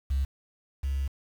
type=tone pair in turn; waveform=sine; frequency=67.7 / 68.29 Hz; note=C#2 / C#2; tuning=-40 / -25 cents; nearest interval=unison; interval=15 cents; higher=second; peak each=-22 / -25 dBFS; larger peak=first; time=0.1-0.25 / 0.83-1.08 s; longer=second; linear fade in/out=10 ms; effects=tanh soft clip ceiling -21 dBFS + 8-bit

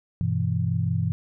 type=chord; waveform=sine; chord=E minor; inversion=first; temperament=equal; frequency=98 / 123.47 / 164.81 Hz; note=G2 / B2 / E3; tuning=0 / 0 / 0 cents; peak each=-26 dBFS; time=0.21-1.12 s; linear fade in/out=0 ms; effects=none

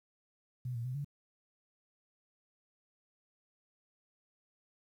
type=tone with pitch steps; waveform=sine; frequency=125.2 / 117.1 / 127.4 / 142.9 Hz; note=B2 / A#2 / C3 / D3; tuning=+24 / +8 / -46 / -47 cents; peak=-35 dBFS; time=0.65-1.046 s; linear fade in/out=5 ms; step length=99 ms; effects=11-bit

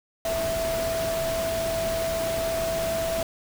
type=tone in noise; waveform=sine; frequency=659.3 Hz; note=E5; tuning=in tune; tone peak=-25 dBFS; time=0.25-3.23 s; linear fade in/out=2 ms; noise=pink; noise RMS=-32 dBFS; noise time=0.25-3.23 s; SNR=+4 dB; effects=none

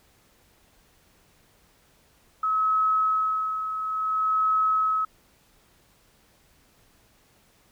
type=tone with tremolo; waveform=sine; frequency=1285 Hz; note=E6; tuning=45 cents flat; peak=-19 dBFS; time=2.43-5.05 s; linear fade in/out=5 ms; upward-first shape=sine; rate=0.58 Hz; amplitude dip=60%; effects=pink hiss -61 dBFS RMS until 7.71 s

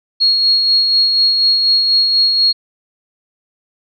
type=tone with tremolo; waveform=sine; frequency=4300 Hz; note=C8; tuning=47 cents sharp; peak=-8 dBFS; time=0.2-2.53 s; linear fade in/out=20 ms; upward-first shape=sine; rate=4.1 Hz; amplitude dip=35%; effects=none

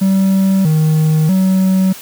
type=tone with pitch steps; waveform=triangle; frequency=192.4 / 156.2 / 188.7 Hz; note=G3 / D#3 / F#3; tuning=-32 / +7 / +34 cents; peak=-7 dBFS; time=0.01-1.93 s; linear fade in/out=10 ms; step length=640 ms; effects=white hiss -33 dBFS RMS until 2.01 s

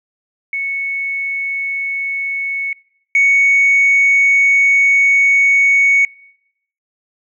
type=tone pair in turn; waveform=sine; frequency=2211 / 2225 Hz; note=C#7 / C#7; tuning=-5 / +6 cents; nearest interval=unison; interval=11 cents; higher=second; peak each=-17 / -7 dBFS; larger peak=second; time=0.53-2.73 / 3.15-6.05 s; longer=second; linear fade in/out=2 ms; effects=noise-tail reverb RT60 0.8 s tail -25 dB re dry + tanh soft clip ceiling -5 dBFS

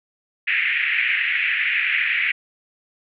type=band-pass noise; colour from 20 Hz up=pink; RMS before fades=-21 dBFS; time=0.47-2.32 s; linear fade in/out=10 ms; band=1800 to 2600 Hz; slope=48 dB/octave; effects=none

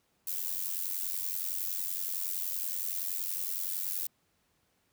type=noise with amplitude modulation; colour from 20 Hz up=violet; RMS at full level=-31 dBFS; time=0.27-4.07 s; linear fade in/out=5 ms; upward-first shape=sine; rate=90.7 Hz; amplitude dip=80%; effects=pink hiss -73 dBFS RMS until 4.92 s + high-pass 60 Hz 12 dB/octave

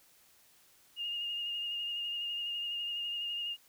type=tone with vibrato; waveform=sine; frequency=2836 Hz; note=F7; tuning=26 cents sharp; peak=-34 dBFS; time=0.96-3.57 s; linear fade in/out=50 ms; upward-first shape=sine; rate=12 Hz; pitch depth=21 cents each way; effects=white hiss -64 dBFS RMS until 3.68 s

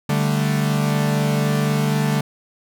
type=chord; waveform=45% pulse; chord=D suspended fourth; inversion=none; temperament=equal; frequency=146.83 / 196 / 220 Hz; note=D3 / G3 / A3; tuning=0 / 0 / 0 cents; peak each=-19 / -24 / -24 dBFS; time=0.09-2.21 s; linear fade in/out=5 ms; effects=none

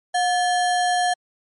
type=tone with sample-and-hold; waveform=sine; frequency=720 Hz; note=F#5; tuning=47 cents flat; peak=-17 dBFS; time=0.14-1.14 s; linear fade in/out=10 ms; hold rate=2450 Hz; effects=MP3 48 kbps

